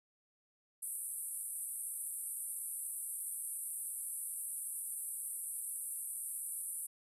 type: band-pass noise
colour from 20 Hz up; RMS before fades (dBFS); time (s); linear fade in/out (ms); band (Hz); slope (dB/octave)
white; -42; 0.82-6.87; 10; 8500 to 12000; 96
effects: none